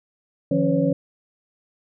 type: tone cluster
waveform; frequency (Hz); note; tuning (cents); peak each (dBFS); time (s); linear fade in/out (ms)
sine; 151.8 / 173.3 / 276.4 / 507 / 558; D#3 / F3 / C#4 / B4 / C#5; -42 / -13 / -5 / +45 / +11; -26 / -23 / -21 / -26 / -24; 0.51-0.93; 5
effects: none